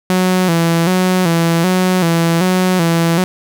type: tone with vibrato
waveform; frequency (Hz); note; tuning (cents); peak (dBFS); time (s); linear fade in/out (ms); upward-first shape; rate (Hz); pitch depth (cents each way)
sawtooth; 175.4; F3; +8; -7; 0.1-3.24; 0; square; 1.3; 85
effects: none